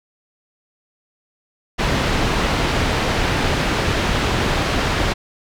pink low-pass noise, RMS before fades -19 dBFS, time 1.78-5.14 s, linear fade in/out 20 ms, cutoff 3900 Hz, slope 12 dB/octave, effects none

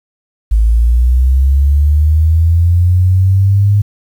sine linear sweep, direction up, 53 to 103.3 Hz, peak -6 dBFS, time 0.51-3.82 s, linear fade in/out 10 ms, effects 7-bit

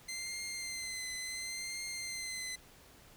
15% pulse tone with vibrato, 2072 Hz, C7, 17 cents flat, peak -32 dBFS, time 0.08-2.56 s, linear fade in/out 10 ms, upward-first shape triangle, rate 0.71 Hz, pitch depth 39 cents each way, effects pink hiss -59 dBFS RMS until 3.16 s

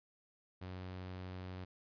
sawtooth tone, 92.1 Hz, F#2, 7 cents flat, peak -40 dBFS, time 0.61-1.65 s, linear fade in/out 10 ms, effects resampled to 11025 Hz

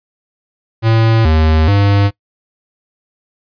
square tone with pitch steps, 112.7 / 78.8 / 100.5 Hz, A2 / D#2 / G2, +42 / +23 / +44 cents, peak -9 dBFS, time 0.82-2.11 s, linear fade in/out 50 ms, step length 430 ms, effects noise-tail reverb RT60 0.1 s tail -21 dB re dry + resampled to 11025 Hz

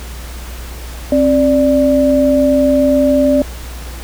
sine tone pair together, 265.7 / 587.3 Hz, C4 / D5, +27 / 0 cents, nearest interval octave + major second, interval 1373 cents, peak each -11 / -11 dBFS, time 1.12-3.42 s, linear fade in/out 2 ms, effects added 60 Hz sine -26 dBFS peak until 4.03 s + pink hiss -33 dBFS RMS until 4.03 s

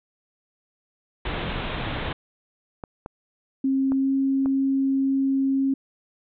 pink low-pass noise, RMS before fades -29 dBFS, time 1.25-2.13 s, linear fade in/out 5 ms, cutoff 3800 Hz, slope 96 dB/octave
clicks, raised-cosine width 1 ms, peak -20 dBFS, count 4, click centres 2.838 / 3.061 / 3.92 / 4.459 s
sine tone with pitch glide, 268.3 to 270.2 Hz, C4 to C#4, +44 to -44 cents, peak -19 dBFS, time 3.64-5.74 s, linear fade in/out 5 ms, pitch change +12 cents, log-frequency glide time 3.95-4.13 s
effects none

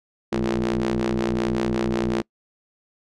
sawtooth ring-modulated tone, 61.4 Hz, B1, 9 cents flat, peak -14 dBFS, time 0.32-2.22 s, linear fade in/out 10 ms, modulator 279 Hz, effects noise-tail reverb RT60 0.1 s tail -25 dB re dry + low-pass 6000 Hz 12 dB/octave

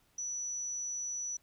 sine tone, 5920 Hz, F#8, in tune, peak -35 dBFS, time 0.18-1.37 s, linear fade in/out 5 ms, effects pink hiss -70 dBFS RMS until 1.42 s

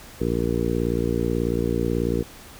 harmonic tone, 58.27 Hz, A#1, in tune, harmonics 1 / 2 / 3 / 4 / 5 / 6 / 7 / 8, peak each -29 / -29 / -29 / -29 / -29 / -29 / -29 / -29 dBFS, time 0.2-2.23 s, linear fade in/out 10 ms, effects pink hiss -44 dBFS RMS until 2.59 s

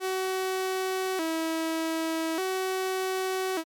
sawtooth tone with vibrato, 349.2 Hz, F4, in tune, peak -23 dBFS, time 0-3.64 s, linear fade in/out 50 ms, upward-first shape square, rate 0.42 Hz, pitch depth 130 cents each way, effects MP3 96 kbps

